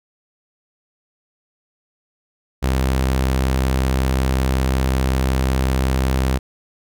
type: tone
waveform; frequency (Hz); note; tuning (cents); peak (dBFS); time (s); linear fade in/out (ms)
sawtooth; 65.41; C2; 0; -12; 2.62-6.39; 20
effects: none